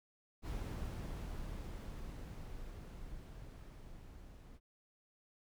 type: noise with level ramp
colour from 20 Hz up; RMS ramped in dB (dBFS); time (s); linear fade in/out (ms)
brown; -40 to -55; 0.42-4.6; 50
effects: none